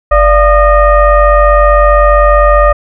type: tone with frequency modulation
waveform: sine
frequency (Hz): 587.3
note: D5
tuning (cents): 0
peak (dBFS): -3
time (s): 0.11-2.73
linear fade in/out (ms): 10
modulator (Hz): 635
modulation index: 1.3
effects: none